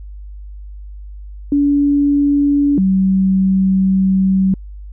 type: tone pair in turn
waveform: sine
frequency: 286 / 190.51 Hz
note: D4 / G3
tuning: -46 / -49 cents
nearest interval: perfect fifth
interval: 703 cents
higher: first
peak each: -10 dBFS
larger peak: neither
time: 1.52-2.78 / 2.78-4.54 s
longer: second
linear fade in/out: 2 ms
effects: added 50 Hz sine -29 dBFS peak until 4.92 s